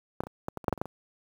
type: clicks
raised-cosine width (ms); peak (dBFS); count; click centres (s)
1; -15 / -22 / -26 / -18 / -21 / -28 / -9 / -10 / -28 / -15 / -25; 11; 0.205 / 0.236 / 0.269 / 0.484 / 0.573 / 0.642 / 0.682 / 0.727 / 0.777 / 0.815 / 0.856
effects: high-pass 60 Hz 12 dB/octave + 8-bit